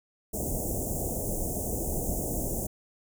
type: band-stop noise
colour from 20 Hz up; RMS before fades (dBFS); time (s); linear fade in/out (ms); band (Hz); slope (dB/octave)
pink; -31; 0.33-2.67; 10; 730 to 6700; 48
effects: none